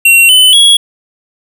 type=tone with pitch steps; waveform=square; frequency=2738 / 3021 / 3332 Hz; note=F7 / F#7 / G#7; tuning=-35 / +35 / +5 cents; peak=-3 dBFS; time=0.05-0.77 s; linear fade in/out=5 ms; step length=240 ms; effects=none